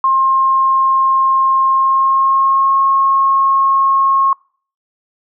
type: tone with pitch glide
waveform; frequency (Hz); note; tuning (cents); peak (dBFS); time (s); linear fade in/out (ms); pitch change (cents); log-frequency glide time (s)
sine; 1065 to 1084.2; C6 to C#6; +30 to -39; -9; 0.04-4.33; 2; +31; 1.67-2.76
effects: noise-tail reverb RT60 0.5 s tail -26 dB re dry